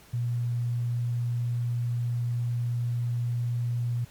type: tone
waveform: sine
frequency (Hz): 120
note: B2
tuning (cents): -49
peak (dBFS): -25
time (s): 0.13-4.05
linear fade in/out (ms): 10
effects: pink hiss -54 dBFS RMS until 4.1 s + MP3 96 kbps